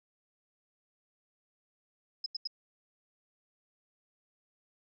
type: tone bursts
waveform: sine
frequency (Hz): 5100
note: D#8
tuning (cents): +42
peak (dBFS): -32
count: 3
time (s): 2.24-2.474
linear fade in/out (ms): 5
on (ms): 22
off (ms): 84
effects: none